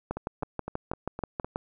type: two click trains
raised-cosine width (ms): 1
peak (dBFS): -20 / -16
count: 6 / 10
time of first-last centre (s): 0.17-1.446 / 0.11-1.559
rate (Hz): 3.92 / 6.21
effects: none